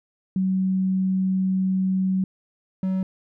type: tone pair in turn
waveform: sine / triangle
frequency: 188.5 / 188.5 Hz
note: F#3 / F#3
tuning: +32 / +32 cents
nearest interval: unison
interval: 0 cents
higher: neither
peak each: -19 dBFS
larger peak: neither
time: 0.36-2.24 / 2.83-3.03 s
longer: first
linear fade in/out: 2 ms
effects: none